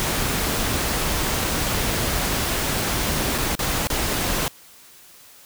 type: noise with dropouts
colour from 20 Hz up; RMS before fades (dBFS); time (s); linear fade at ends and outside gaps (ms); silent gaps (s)
pink; -23; 0-4.48; 0; 3.38-3.384 / 3.552-3.592 / 3.871-3.901
effects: white hiss -48 dBFS RMS until 5.45 s